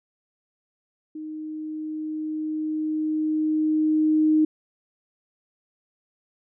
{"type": "tone with level ramp", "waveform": "sine", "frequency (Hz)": 310, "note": "D#4", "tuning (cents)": -6, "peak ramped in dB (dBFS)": [-32, -15], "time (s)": [1.15, 4.45], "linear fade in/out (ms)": 5, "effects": []}